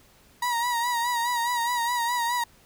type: tone with vibrato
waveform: 35% pulse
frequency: 955 Hz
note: A#5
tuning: 42 cents sharp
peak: -22 dBFS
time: 0.42-2.44 s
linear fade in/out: 5 ms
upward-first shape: sine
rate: 4.8 Hz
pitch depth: 53 cents each way
effects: pink hiss -57 dBFS RMS until 2.65 s